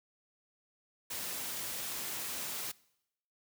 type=noise; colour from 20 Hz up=white; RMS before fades=-39 dBFS; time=1.1-2.72 s; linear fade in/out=10 ms; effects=noise-tail reverb RT60 0.8 s tail -22 dB re dry + high-pass 80 Hz 12 dB/octave